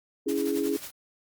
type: chord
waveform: sine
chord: C# minor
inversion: none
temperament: equal with one note detuned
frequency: 281.4 / 329.6 / 415.3 Hz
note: C#4 / E4 / G#4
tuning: +26 / 0 / 0 cents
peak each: -29 / -30 / -28 dBFS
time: 0.26-0.77 s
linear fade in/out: 10 ms
type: noise with tremolo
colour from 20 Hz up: white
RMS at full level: -38 dBFS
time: 0.28-0.91 s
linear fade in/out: 10 ms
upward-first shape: sine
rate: 11 Hz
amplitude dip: 65%
effects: Opus 32 kbps